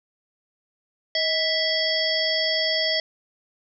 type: harmonic tone with a mistuned harmonic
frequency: 659.3 Hz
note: E5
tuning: in tune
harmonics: 1 / 3 / 5 / 7 / 8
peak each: -27 / -27 / -27 / -27 / -27 dBFS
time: 1.15-3 s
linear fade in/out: 2 ms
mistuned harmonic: 1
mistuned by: -66 cents
effects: none